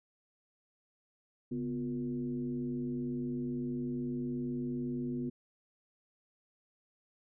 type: tone with frequency modulation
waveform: sine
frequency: 247.1 Hz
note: B3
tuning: 1 cent sharp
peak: -33 dBFS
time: 1.51-5.3 s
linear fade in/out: 10 ms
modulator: 108 Hz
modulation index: 0.82
effects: none